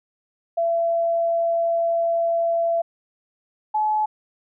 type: tone pair in turn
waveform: sine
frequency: 673 / 855.8 Hz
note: E5 / A5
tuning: +36 / -48 cents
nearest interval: major third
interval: 416 cents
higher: second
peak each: -18 dBFS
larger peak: neither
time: 0.57-2.82 / 3.74-4.06 s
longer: first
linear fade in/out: 10 ms
effects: none